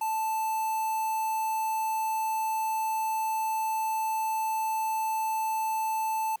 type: tone with notch filter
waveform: square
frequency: 880 Hz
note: A5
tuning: in tune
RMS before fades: -29 dBFS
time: 0.01-6.36 s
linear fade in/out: 5 ms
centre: 3800 Hz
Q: 0.67
effects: pink hiss -63 dBFS RMS until 6.4 s + high-pass 150 Hz 12 dB/octave